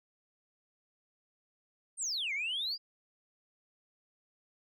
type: exponential two-way sweep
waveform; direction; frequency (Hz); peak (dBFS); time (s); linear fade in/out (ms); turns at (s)
sine; down then up; 9110 to 2078 to 4966; -31; 1.97-2.78; 50; 2.33
effects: tanh soft clip ceiling -29 dBFS